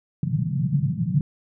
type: band-pass noise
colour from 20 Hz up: pink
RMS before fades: -23 dBFS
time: 0.23-1.21 s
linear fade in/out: 2 ms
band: 120 to 180 Hz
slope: 48 dB/octave
effects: none